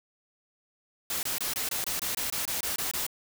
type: noise bursts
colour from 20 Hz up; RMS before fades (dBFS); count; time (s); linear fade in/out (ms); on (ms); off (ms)
white; -31; 13; 1.1-3.066; 2; 130; 23
effects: none